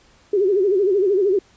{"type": "tone with vibrato", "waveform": "sine", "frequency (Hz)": 389.7, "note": "G4", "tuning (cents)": -10, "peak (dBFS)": -14, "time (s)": [0.33, 1.39], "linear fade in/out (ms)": 5, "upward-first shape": "sine", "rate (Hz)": 13, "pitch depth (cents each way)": 130, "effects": ["pink hiss -54 dBFS RMS until 1.56 s", "resampled to 16000 Hz"]}